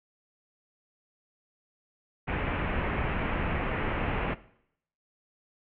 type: low-pass noise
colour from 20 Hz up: pink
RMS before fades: -30 dBFS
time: 2.27-4.35 s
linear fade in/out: 20 ms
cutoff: 2700 Hz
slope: 48 dB/octave
effects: noise-tail reverb RT60 0.7 s tail -18 dB re dry